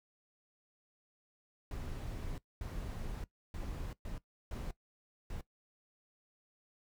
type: noise bursts at uneven times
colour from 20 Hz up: brown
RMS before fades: -41 dBFS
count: 6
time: 1.71-2.38 / 2.61-3.24 / 3.54-3.93 / 4.05-4.18 / 4.51-4.71 / 5.3-5.41 s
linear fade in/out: 2 ms
effects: noise-tail reverb RT60 0.1 s tail -18 dB re dry